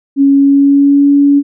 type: tone with pitch glide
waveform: sine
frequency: 277.2 to 283.5 Hz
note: C#4 to C#4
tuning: 0 to +39 cents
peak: -4 dBFS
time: 0.16-1.43 s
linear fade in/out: 50 ms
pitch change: +39 cents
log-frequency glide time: 0.32-1.1 s
effects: none